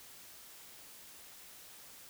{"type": "silence", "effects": ["white hiss -54 dBFS RMS until 2.09 s"]}